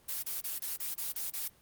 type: noise bursts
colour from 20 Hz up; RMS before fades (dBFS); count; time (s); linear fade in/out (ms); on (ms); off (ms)
blue; -36; 8; 0.08-1.483; 10; 150; 29
effects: pink hiss -63 dBFS RMS until 1.61 s + Opus 24 kbps